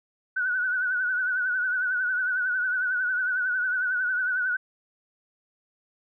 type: tone with vibrato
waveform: sine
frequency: 1488 Hz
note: F#6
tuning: 9 cents sharp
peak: -23 dBFS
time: 0.36-4.57 s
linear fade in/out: 10 ms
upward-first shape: triangle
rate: 11 Hz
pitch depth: 75 cents each way
effects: none